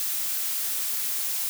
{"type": "noise", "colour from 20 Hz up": "blue", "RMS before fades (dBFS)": -28, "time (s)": [0, 1.49], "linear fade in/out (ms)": 0, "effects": []}